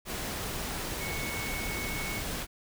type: tone in noise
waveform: sine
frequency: 2210 Hz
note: C#7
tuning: 6 cents flat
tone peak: -37 dBFS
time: 0.98-2.23 s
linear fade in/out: 50 ms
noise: pink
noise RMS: -35 dBFS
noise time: 0.05-2.47 s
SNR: -5 dB
effects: none